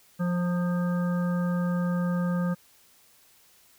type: harmonic tone with a mistuned harmonic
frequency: 176.1 Hz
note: F3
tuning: 15 cents sharp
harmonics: 1 / 3 / 5 / 7 / 9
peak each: -24 / -35 / -44 / -39 / -42 dBFS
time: 0.19-2.55 s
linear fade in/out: 20 ms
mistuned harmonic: 5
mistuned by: +47 cents
effects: white hiss -59 dBFS RMS until 3.78 s